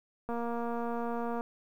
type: click train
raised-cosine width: 1 ms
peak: -23 dBFS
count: 264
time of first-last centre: 0.29-1.409 s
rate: 235 Hz
effects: 10-bit